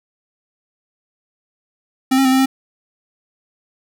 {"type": "tone with pitch steps", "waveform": "square", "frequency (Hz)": [262.2, 269.3, 259.9, 263.6, 265.8], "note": ["C4", "C#4", "C4", "C4", "C4"], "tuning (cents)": [4, -50, -11, 13, 27], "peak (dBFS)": -12, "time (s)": [2.11, 2.46], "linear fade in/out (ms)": 10, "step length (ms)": 70, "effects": []}